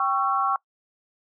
sine chord, C# diminished, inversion second, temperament equal with one note detuned, 784 / 1108.7 / 1341.6 Hz, G5 / C#6 / E6, 0 / 0 / +30 cents, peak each -26 / -23 / -26 dBFS, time 0-0.56 s, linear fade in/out 2 ms, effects noise-tail reverb RT60 0.1 s tail -23 dB re dry

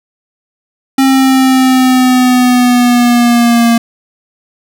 square linear sweep, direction down, 268.3 to 232.1 Hz, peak -6 dBFS, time 0.98-3.78 s, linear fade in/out 5 ms, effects none

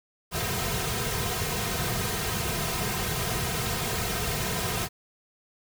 pink noise with comb filter, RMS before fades -29 dBFS, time 0.31-4.89 s, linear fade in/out 50 ms, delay 3.5 ms, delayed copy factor -0.95, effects none

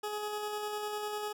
20% pulse tone with tremolo, 420 Hz, G#4, 19 cents sharp, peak -29 dBFS, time 0.03-1.33 s, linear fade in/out 10 ms, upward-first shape square, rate 10 Hz, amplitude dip 25%, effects none

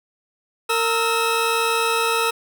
20% pulse tone pair together, 459.3 / 1296.8 Hz, A#4 / E6, -26 / -29 cents, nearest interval octave + tritone, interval 1797 cents, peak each -16 dBFS, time 0.69-2.31 s, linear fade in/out 10 ms, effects none

